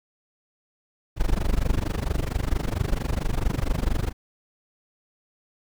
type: noise with amplitude modulation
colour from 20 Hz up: brown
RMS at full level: -20 dBFS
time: 1.16-4.13 s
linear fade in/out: 50 ms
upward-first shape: sine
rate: 24.4 Hz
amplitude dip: 95%
effects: none